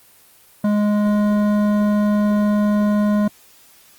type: tone with hard clipping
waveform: sine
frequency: 208 Hz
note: G#3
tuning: 3 cents sharp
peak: -16 dBFS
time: 0.64-3.28 s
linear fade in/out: 5 ms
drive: 12 dB
effects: white hiss -50 dBFS RMS until 3.98 s + Opus 24 kbps